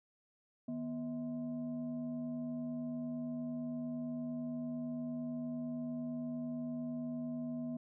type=tone with frequency modulation; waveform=sine; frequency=243.9 Hz; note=B3; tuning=21 cents flat; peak=-37 dBFS; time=0.68-7.77 s; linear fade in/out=5 ms; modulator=399 Hz; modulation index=0.52; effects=none